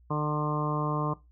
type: harmonic tone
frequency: 150 Hz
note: D3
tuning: 37 cents sharp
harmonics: 1 / 2 / 3 / 4 / 5 / 6 / 7 / 8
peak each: -29 / -34 / -35 / -38 / -40 / -40 / -33 / -39 dBFS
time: 0.1-1.14 s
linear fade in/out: 10 ms
effects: noise-tail reverb RT60 0.2 s tail -17 dB re dry + added 60 Hz sine -55 dBFS peak until 1.31 s